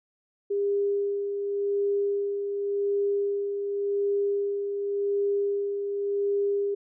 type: tone with tremolo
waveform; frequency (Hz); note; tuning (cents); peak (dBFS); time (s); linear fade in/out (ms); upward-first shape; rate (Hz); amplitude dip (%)
sine; 402.8; G4; +47; -22; 0.5-6.75; 10; sine; 0.89; 45
effects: none